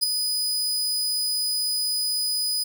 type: tone with ADSR envelope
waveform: sawtooth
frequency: 4978 Hz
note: D#8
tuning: in tune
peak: -13 dBFS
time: 0.01-2.64 s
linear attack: 25 ms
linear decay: 7 ms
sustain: -7 dB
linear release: 12 ms
effects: none